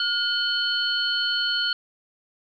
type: tone cluster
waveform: sine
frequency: 1433 / 3055 / 4349 Hz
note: F6 / G7 / C#8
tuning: +44 / -45 / -34 cents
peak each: -26 dBFS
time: 0-1.73 s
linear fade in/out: 2 ms
effects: none